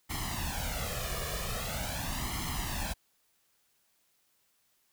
pink noise with flanger, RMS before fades -35 dBFS, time 0.09-2.94 s, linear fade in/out 20 ms, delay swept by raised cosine 0.96 to 1.72 ms, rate 0.43 Hz, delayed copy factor +0.8, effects white hiss -72 dBFS RMS until 4.92 s

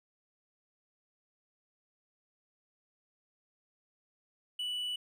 triangle tone, 2960 Hz, F#7, in tune, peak -32 dBFS, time 4.59-4.96 s, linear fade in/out 5 ms, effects none

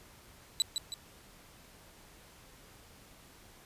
30% pulse tone with echo, 3951 Hz, B7, in tune, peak -22 dBFS, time 0.6-0.62 s, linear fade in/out 0 ms, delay 160 ms, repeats 2, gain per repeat -6 dB, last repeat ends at 0.94 s, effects pink hiss -57 dBFS RMS until 3.65 s + resampled to 32000 Hz

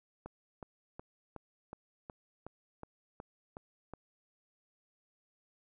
click train, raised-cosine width 1 ms, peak -30 dBFS, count 11, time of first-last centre 0.26-3.936 s, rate 2.72 Hz, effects none

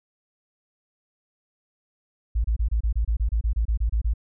sine tone bursts, 55.3 Hz, A1, 9 cents sharp, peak -19 dBFS, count 15, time 2.35-4.138 s, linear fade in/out 10 ms, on 94 ms, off 27 ms, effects none

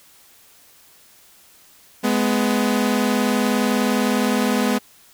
sawtooth tone pair together, 210 / 249.7 Hz, G#3 / B3, +19 / +19 cents, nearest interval minor third, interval 300 cents, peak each -16 dBFS, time 2.03-4.79 s, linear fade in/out 20 ms, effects white hiss -51 dBFS RMS until 5.13 s

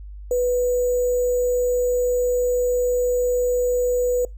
sine tone with sample-and-hold, 493.9 Hz, B4, in tune, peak -17 dBFS, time 0.31-4.25 s, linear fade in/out 2 ms, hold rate 7350 Hz, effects noise-tail reverb RT60 0.2 s tail -24 dB re dry + added 50 Hz sine -34 dBFS peak until 4.37 s

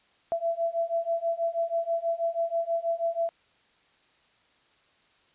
sine beating tone pair, 667 / 673.2 Hz, E5 / E5, +20 / +36 cents, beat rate 6.2 Hz, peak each -29 / -28 dBFS, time 0.32-3.29 s, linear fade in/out 0 ms, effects white hiss -64 dBFS RMS until 5.34 s + resampled to 8000 Hz

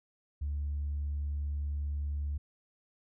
sine tone, 72.5 Hz, D2, 22 cents flat, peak -30 dBFS, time 0.41-2.38 s, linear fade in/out 10 ms, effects tanh soft clip ceiling -28 dBFS

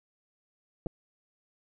clicks, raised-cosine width 2 ms, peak -21 dBFS, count 2, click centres 0.862 / 0.868 s, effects none

